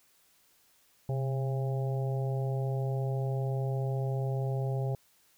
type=harmonic tone with a mistuned harmonic; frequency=134.8 Hz; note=C#3; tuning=48 cents flat; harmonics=1 / 3 / 4 / 5 / 6; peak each=-29 / -39 / -41 / -43 / -45 dBFS; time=1.09-4.95 s; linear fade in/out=2 ms; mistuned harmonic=1; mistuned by=-60 cents; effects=white hiss -66 dBFS RMS until 5.37 s